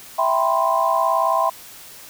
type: chord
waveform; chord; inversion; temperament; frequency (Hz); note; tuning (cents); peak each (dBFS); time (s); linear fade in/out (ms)
sine; C major seventh; first; equal; 659.3 / 784 / 987.8 / 1046.5; E5 / G5 / B5 / C6; 0 / 0 / 0 / 0; -21 / -23 / -22 / -20; 0.18-1.5; 10
effects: white hiss -41 dBFS RMS until 2.09 s